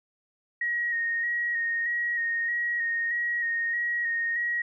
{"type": "tone with vibrato", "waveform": "sine", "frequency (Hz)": 1879, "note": "A#6", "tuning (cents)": 13, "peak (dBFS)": -25, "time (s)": [0.61, 4.62], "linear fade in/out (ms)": 5, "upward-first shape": "square", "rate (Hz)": 1.6, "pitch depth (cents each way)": 21, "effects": []}